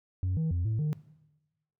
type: tone with pitch steps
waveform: sine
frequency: 92.2 / 160.4 / 87.1 / 110.1 / 152.1 Hz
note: F#2 / E3 / F2 / A2 / D#3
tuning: -6 / -47 / -4 / +2 / -39 cents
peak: -24 dBFS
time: 0.23-0.93 s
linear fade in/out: 0 ms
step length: 140 ms
effects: noise-tail reverb RT60 1.0 s tail -20 dB re dry + tanh soft clip ceiling -25 dBFS